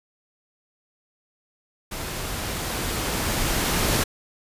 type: noise with level ramp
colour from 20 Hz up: pink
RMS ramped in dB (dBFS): -32 to -21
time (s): 1.91-4.04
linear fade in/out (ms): 10
effects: resampled to 32000 Hz